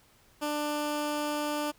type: tone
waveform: 15% pulse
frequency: 296.6 Hz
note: D4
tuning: 17 cents sharp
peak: -23 dBFS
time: 0.41-1.72 s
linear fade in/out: 20 ms
effects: pink hiss -62 dBFS RMS until 1.78 s